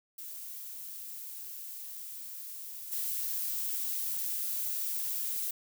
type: noise with level steps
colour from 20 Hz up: violet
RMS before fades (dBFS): -43 / -34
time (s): 0.18-5.51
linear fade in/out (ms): 5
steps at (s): 2.91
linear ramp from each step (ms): 20
effects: none